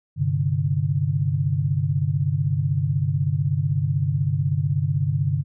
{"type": "chord", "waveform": "sine", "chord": "G suspended fourth", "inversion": "none", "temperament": "equal", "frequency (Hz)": [98, 130.81, 146.83], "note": ["G2", "C3", "D3"], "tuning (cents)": [0, 0, 0], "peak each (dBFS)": [-25, -24, -22], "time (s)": [0.16, 5.44], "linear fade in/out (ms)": 50, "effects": []}